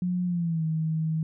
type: tone with pitch glide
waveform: sine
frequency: 179.5 to 159 Hz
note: F3 to D#3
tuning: +48 to +38 cents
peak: -24 dBFS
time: 0.02-1.23 s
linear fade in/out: 2 ms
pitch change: -210 cents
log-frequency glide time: 0.25-0.64 s
effects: none